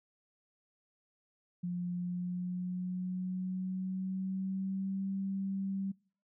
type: tone with pitch glide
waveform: sine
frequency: 177 to 194.14 Hz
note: F3 to G3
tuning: +23 to -16 cents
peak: -33 dBFS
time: 1.63-5.92 s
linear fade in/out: 10 ms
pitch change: +161 cents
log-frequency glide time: 1.93-5.09 s
effects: noise-tail reverb RT60 0.5 s tail -26 dB re dry